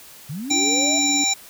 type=linear sweep; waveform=sine; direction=up; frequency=126.8 to 680 Hz; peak=-27 dBFS; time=0.29-0.99 s; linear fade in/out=10 ms
type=harmonic tone; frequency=784 Hz; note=G5; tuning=in tune; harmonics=1 / 3 / 5 / 7 / 9; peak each=-29 / -26 / -23 / -29 / -20 dBFS; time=0.5-1.34 s; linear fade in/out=10 ms
type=tone with tremolo; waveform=sine; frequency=285.7 Hz; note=D4; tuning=48 cents flat; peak=-22 dBFS; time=0.51-1.24 s; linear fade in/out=2 ms; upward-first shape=sine; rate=19 Hz; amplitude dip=30%
effects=white hiss -44 dBFS RMS until 1.49 s